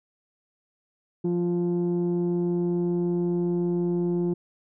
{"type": "tone pair together", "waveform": "sine", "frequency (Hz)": [174.61, 349.2], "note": ["F3", "F4"], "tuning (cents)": [0, 0], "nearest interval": "octave", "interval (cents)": 1200, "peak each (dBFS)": -23, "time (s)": [1.24, 4.34], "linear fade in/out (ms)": 10, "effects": ["tanh soft clip ceiling -19 dBFS"]}